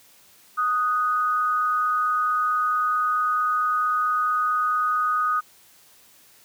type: tone pair together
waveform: sine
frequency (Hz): 1244.5 / 1480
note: D#6 / F#6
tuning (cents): 0 / 0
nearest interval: minor third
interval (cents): 300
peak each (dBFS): -20 / -29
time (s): 0.57-5.41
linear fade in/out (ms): 20
effects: white hiss -54 dBFS RMS until 6.44 s + high-pass 60 Hz 12 dB/octave